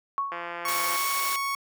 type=tone with exponential decay; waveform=sine; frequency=1108.7 Hz; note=C#6; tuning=in tune; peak=-22 dBFS; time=0.18-0.64 s; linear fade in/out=0 ms; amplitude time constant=100 ms
type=click train; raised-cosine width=0.5 ms; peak=-19 dBFS; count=111; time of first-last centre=0.32-0.96 s; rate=172 Hz
type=tone; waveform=30% pulse; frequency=1108.7 Hz; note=C#6; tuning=in tune; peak=-24 dBFS; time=0.65-1.55 s; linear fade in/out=2 ms
type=noise; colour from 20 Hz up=white; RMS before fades=-31 dBFS; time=0.68-1.36 s; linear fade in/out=2 ms
effects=high-pass 400 Hz 12 dB/octave